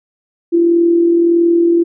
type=tone with amplitude modulation; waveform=sine; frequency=340 Hz; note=F4; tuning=46 cents flat; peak=-6 dBFS; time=0.52-1.84 s; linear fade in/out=20 ms; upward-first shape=sine; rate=41.6 Hz; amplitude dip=40%; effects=none